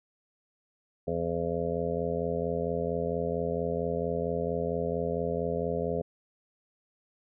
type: harmonic tone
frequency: 84.4 Hz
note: E2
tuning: 41 cents sharp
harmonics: 1 / 2 / 3 / 5 / 6 / 7 / 8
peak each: -39 / -35 / -38 / -33 / -33 / -37 / -38 dBFS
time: 1.07-6.02 s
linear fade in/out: 10 ms
effects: none